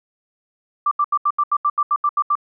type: tone bursts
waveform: sine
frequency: 1174.7 Hz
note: D6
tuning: in tune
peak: -14 dBFS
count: 12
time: 0.86-2.354 s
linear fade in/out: 5 ms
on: 53 ms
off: 78 ms
effects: none